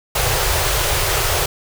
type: band-stop noise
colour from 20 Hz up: pink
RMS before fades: -18 dBFS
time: 0.15-1.46 s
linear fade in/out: 5 ms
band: 140 to 370 Hz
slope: 48 dB/octave
effects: none